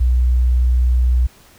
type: tone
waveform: sine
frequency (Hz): 61.74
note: B1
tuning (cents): 0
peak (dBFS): -11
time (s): 0-1.27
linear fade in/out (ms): 10
effects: pink hiss -48 dBFS RMS until 1.58 s